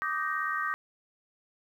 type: chord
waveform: sine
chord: Eb major seventh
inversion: third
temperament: just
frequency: 1166.7 / 1244.5 / 1555.6 / 1866.8 Hz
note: D6 / Eb6 / G6 / Bb6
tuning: -12 / 0 / -14 / +2 cents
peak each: -34 dBFS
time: 0.02-0.74 s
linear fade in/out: 0 ms
effects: 10-bit